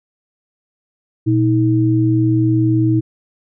sine tone pair together, 119.38 / 318.7 Hz, A#2 / D#4, +42 / +42 cents, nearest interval octave + perfect fourth, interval 1700 cents, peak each -14 dBFS, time 1.26-3.01 s, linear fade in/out 20 ms, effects none

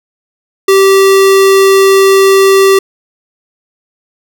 square tone, 388.5 Hz, G4, 16 cents flat, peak -4 dBFS, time 0.68-2.79 s, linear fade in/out 5 ms, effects none

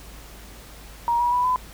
sine tone with pitch steps, 944 / 964.4 / 985.2 / 1006.5 Hz, A#5 / B5 / B5 / B5, +22 / -41 / -5 / +33 cents, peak -18 dBFS, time 1.08-1.56 s, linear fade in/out 0 ms, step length 120 ms, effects added 52 Hz sine -43 dBFS peak until 1.73 s + pink hiss -45 dBFS RMS until 1.73 s

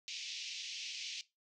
pink band-pass noise, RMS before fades -44 dBFS, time 0.08-1.21 s, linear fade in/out 0 ms, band 2400 to 6300 Hz, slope 48 dB/octave, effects noise-tail reverb RT60 0.2 s tail -17 dB re dry

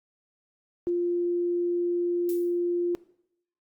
sine tone, 349.2 Hz, F4, in tune, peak -23 dBFS, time 0.87-2.95 s, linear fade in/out 0 ms
violet noise with exponential decay, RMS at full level -38 dBFS, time 2.29-2.6 s, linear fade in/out 0 ms, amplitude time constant 66 ms
effects noise-tail reverb RT60 0.7 s tail -19 dB re dry + Opus 32 kbps

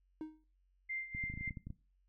triangle tone with exponential decay, 312.2 Hz, D#4, 6 cents sharp, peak -35 dBFS, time 0.21-0.44 s, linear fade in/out 1 ms, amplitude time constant 48 ms
sine tone with tremolo, 2093 Hz, C7, in tune, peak -36 dBFS, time 0.89-1.5 s, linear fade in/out 10 ms, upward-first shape sine, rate 3.7 Hz, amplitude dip 75%
clicks, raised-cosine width 5 ms, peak -32 dBFS, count 11, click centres 1.149 / 1.239 / 1.3 / 1.339 / 1.375 / 1.41 / 1.477 / 1.508 / 1.572 / 1.67 / 1.704 s
effects noise-tail reverb RT60 0.3 s tail -17 dB re dry + added 46 Hz sine -70 dBFS peak until 2.08 s

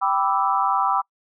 sine chord, E minor seventh, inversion first, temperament equal, 784 / 987.8 / 1174.7 / 1318.5 Hz, G5 / B5 / D6 / E6, 0 / 0 / 0 / 0 cents, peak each -23 / -23 / -23 / -25 dBFS, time 0.01-1.02 s, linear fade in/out 20 ms, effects noise-tail reverb RT60 0.1 s tail -26 dB re dry

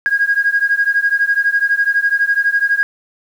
sine beating tone pair, 1631 / 1643 Hz, G#6 / G#6, -32 / -19 cents, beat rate 12 Hz, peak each -14 / -15 dBFS, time 0.06-2.83 s, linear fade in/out 0 ms, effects tanh soft clip ceiling -4 dBFS + 7-bit

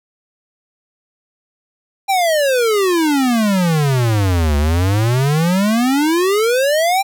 square exponential two-way sweep, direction down then up, 803 to 71 to 803 Hz, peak -13 dBFS, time 2.08-7.03 s, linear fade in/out 20 ms, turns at 4.57 s, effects none

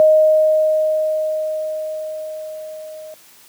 sine tone with level ramp, 622.3 Hz, D#5, in tune, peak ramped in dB -7 to -32 dBFS, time 0-3.14 s, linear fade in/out 0 ms, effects white hiss -47 dBFS RMS until 3.48 s + high-pass 100 Hz 12 dB/octave

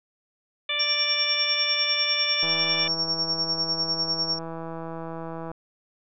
harmonic tone, 587.3 Hz, D5, in tune, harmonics 1 / 2 / 3 / 4 / 5 / 6, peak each -37 / -37 / -36 / -28 / -32 / -28 dBFS, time 0.69-2.88 s, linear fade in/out 5 ms
sine tone with tremolo, 5500 Hz, F8, 27 cents flat, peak -21 dBFS, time 0.79-4.39 s, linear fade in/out 10 ms, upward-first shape sine, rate 10 Hz, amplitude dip 70%
click train, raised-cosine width 1 ms, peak -22 dBFS, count 507, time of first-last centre 2.43-5.515 s, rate 164 Hz
effects none

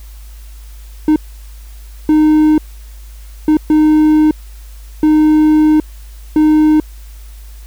triangle tone bursts at uneven times, 307.5 Hz, D#4, 20 cents flat, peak -4 dBFS, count 6, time 1.08-1.16 / 2.09-2.58 / 3.48-3.57 / 3.7-4.31 / 5.03-5.8 / 6.36-6.8 s, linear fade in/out 2 ms, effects added 52 Hz sine -30 dBFS peak until 7.66 s + white hiss -45 dBFS RMS until 7.66 s

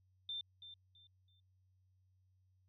sine tone with echo, 3575 Hz, A7, 27 cents sharp, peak -40 dBFS, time 0.29-0.41 s, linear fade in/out 2 ms, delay 330 ms, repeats 3, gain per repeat -11 dB, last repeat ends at 1.4 s, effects added 93 Hz sine -70 dBFS peak until 2.68 s

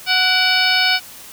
harmonic tone with a mistuned harmonic, 740 Hz, F#5, in tune, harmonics 1 / 2 / 3 / 4 / 5 / 6 / 7, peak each -23 / -19 / -19 / -20 / -23 / -21 / -22 dBFS, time 0.06-1 s, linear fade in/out 50 ms, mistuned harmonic 3, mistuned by +67 cents, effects white hiss -38 dBFS RMS until 1.32 s

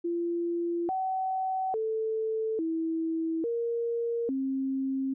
sine tone with pitch steps, 342.4 / 757 / 441.1 / 325.4 / 467.2 / 267.5 Hz, F4 / F#5 / A4 / E4 / A#4 / C4, -34 / +39 / +4 / -22 / +4 / +38 cents, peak -27 dBFS, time 0.04-5.14 s, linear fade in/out 10 ms, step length 850 ms, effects none

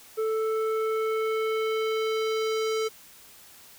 square tone with low-pass filter sweep, 440 Hz, A4, in tune, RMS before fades -27 dBFS, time 0.17-2.89 s, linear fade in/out 20 ms, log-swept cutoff 1000 to 6600 Hz, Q 1.2, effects white hiss -51 dBFS RMS until 3.78 s

